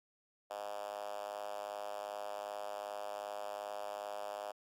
5% pulse tone with high-pass filter, 102.6 Hz, G#2, 21 cents flat, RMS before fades -43 dBFS, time 0.5-4.52 s, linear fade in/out 10 ms, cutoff 630 Hz, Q 4.4, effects AAC 64 kbps

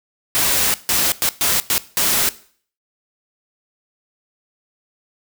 white noise bursts at uneven times, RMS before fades -17 dBFS, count 6, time 0.35-0.74 / 0.89-1.12 / 1.22-1.29 / 1.41-1.6 / 1.7-1.78 / 1.97-2.29 s, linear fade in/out 0 ms, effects noise-tail reverb RT60 0.5 s tail -18 dB re dry

